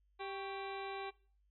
harmonic tone with a mistuned harmonic, 392 Hz, G4, in tune, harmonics 1 / 2 / 3 / 4 / 5 / 6 / 7 / 8 / 9 / 10, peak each -45 / -45 / -49 / -54 / -57 / -52 / -57 / -62 / -59 / -56 dBFS, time 0.19-1.11 s, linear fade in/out 20 ms, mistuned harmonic 3, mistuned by -88 cents, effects noise-tail reverb RT60 0.4 s tail -19 dB re dry + added 50 Hz sine -70 dBFS peak until 1.5 s

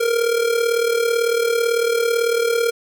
square tone with amplitude modulation, 466.2 Hz, A#4, in tune, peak -14 dBFS, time 0-2.71 s, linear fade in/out 10 ms, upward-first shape sine, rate 38 Hz, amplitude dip 65%, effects none

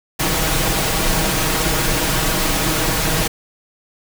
pink noise with comb filter, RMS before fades -18 dBFS, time 0.19-3.28 s, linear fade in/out 10 ms, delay 6.3 ms, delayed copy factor +0.6, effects none

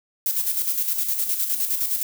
violet noise with tremolo, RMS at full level -22 dBFS, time 0.26-2.03 s, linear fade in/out 0 ms, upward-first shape square, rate 9.7 Hz, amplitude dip 50%, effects none

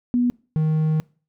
sine / triangle tone pair in turn, 244.2 / 156.3 Hz, B3 / D#3, -19 / +8 cents, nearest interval minor sixth, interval 773 cents, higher first, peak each -16 / -15 dBFS, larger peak second, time 0.14-0.3 / 0.56-1 s, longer second, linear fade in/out 0 ms, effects noise-tail reverb RT60 0.4 s tail -25 dB re dry

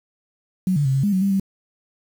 sine tone with pitch steps, 185.6 / 144.9 / 133.3 / 135.7 / 204.2 / 187.3 / 197.6 / 193.8 Hz, F#3 / D3 / C3 / C#3 / G#3 / F#3 / G3 / G3, +6 / -23 / +33 / -36 / -29 / +21 / +14 / -20 cents, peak -16 dBFS, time 0.67-1.398 s, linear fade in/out 2 ms, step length 91 ms, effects 7-bit

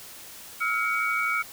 sine tone cluster, 1298 / 1410 / 2253 Hz, E6 / F6 / C#7, -27 / +16 / +28 cents, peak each -29 / -29 / -26 dBFS, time 0.6-1.43 s, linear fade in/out 20 ms, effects white hiss -44 dBFS RMS until 1.52 s

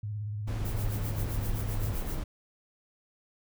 sine tone with vibrato, 104.8 Hz, G#2, 16 cents sharp, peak -32 dBFS, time 0.03-1.93 s, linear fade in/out 5 ms, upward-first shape square, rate 17 Hz, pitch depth 46 cents each way
brown noise, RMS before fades -33 dBFS, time 0.47-2.24 s, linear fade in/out 10 ms
violet noise with tremolo, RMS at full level -41 dBFS, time 0.65-2.19 s, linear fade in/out 2 ms, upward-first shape sine, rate 7.7 Hz, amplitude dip 80%
effects none

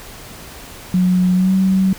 sine tone with pitch glide, 182.3 to 189.93 Hz, F#3 to F#3, -25 to +46 cents, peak -11 dBFS, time 0.94-1.93 s, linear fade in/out 2 ms, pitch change +71 cents, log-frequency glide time 1.34-1.53 s, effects pink hiss -36 dBFS RMS until 1.98 s

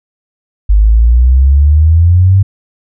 sine exponential sweep, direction up, 49.93 to 99 Hz, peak -3 dBFS, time 0.69-2.43 s, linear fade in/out 10 ms, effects none

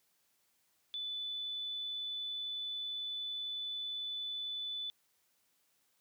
sine tone, 3489 Hz, A7, 15 cents flat, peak -37 dBFS, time 0.94-4.9 s, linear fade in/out 0 ms, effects white hiss -75 dBFS RMS until 6 s + high-pass 80 Hz 12 dB/octave

